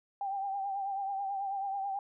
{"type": "tone with vibrato", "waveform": "sine", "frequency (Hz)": 788, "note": "G5", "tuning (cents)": 9, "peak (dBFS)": -32, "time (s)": [0.21, 1.99], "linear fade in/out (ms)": 2, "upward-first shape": "triangle", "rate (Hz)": 9.2, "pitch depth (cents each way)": 55, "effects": []}